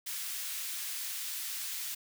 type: high-pass noise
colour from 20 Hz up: white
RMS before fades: -38 dBFS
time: 0.06-1.95 s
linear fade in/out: 10 ms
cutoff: 1800 Hz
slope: 12 dB/octave
effects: none